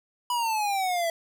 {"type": "exponential sweep", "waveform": "square", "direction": "down", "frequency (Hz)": [987.8, 659.3], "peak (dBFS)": -25, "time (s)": [0.3, 1.1], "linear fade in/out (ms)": 2, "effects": []}